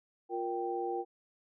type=tone cluster; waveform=sine; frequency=352.2 / 468.8 / 783 Hz; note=F4 / A#4 / G5; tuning=+15 / +10 / -2 cents; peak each=-36 / -38 / -36 dBFS; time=0.29-1.05 s; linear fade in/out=50 ms; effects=none